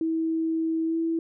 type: tone with pitch glide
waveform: sine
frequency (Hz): 324 to 328.7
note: E4 to E4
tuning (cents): -30 to -5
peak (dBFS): -23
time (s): 0.01-1.19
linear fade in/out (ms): 2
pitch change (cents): +25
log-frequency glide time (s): 0.85-0.97
effects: none